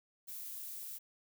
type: noise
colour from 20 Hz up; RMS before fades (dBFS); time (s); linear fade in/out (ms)
violet; -45; 0.27-0.99; 20
effects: none